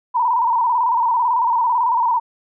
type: tone with vibrato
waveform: sine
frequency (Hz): 955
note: A#5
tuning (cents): +42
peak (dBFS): -14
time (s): 0.14-2.2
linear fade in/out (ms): 20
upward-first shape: square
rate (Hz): 18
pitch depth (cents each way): 69
effects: none